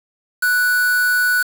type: tone with quantisation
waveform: triangle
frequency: 1480 Hz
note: F#6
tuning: in tune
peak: -12 dBFS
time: 0.42-1.43 s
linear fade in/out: 10 ms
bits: 4
effects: none